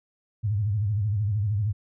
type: tone with vibrato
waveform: sine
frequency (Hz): 103.83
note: G#2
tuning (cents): 0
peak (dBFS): -22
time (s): 0.43-1.73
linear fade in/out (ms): 20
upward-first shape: sine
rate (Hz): 13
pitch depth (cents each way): 130
effects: none